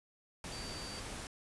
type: tone in noise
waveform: sine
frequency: 4626 Hz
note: D8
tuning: 27 cents flat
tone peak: -47 dBFS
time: 0.52-1 s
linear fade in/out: 2 ms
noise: pink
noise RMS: -44 dBFS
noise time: 0.44-1.27 s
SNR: -6 dB
effects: resampled to 24000 Hz